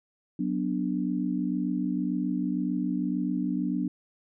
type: chord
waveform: sine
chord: B minor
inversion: second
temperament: equal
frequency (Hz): 185 / 246.9 / 293.7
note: F#3 / B3 / D4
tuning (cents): 0 / 0 / 0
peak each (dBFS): -30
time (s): 0.39-3.88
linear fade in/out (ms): 5
effects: none